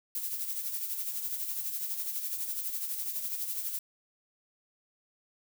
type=noise with tremolo; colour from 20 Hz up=violet; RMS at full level=-33 dBFS; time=0.15-3.79 s; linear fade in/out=2 ms; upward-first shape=sine; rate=12 Hz; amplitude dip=50%; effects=none